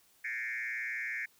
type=tone with frequency modulation; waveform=sine; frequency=1975.5 Hz; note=B6; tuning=in tune; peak=-33 dBFS; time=0.24-1.26 s; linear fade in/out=10 ms; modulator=119 Hz; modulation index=2.7; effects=tanh soft clip ceiling -30 dBFS + white hiss -66 dBFS RMS until 1.39 s